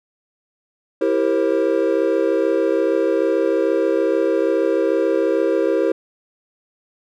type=chord; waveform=triangle; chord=C dominant seventh; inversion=first; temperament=equal with one note detuned; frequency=329.6 / 392 / 466.2 / 532.7 Hz; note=E4 / G4 / Bb4 / C5; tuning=0 / 0 / 0 / +31 cents; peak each=-19 dBFS; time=1.01-5.92 s; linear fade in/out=5 ms; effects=none